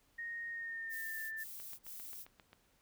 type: tone with pitch glide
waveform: sine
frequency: 1860 to 1776 Hz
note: A#6 to A6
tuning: -4 to +16 cents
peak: -40 dBFS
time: 0.18-1.44 s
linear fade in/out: 10 ms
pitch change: -80 cents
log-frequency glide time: 0.5-1.21 s
type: noise bursts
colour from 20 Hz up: violet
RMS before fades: -48 dBFS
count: 3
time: 0.89-2.262 s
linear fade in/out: 50 ms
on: 430 ms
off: 41 ms
type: click train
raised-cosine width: 0.3 ms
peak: -39 dBFS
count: 8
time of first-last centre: 1.6-2.531 s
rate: 7.52 Hz
effects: pink hiss -72 dBFS RMS until 2.81 s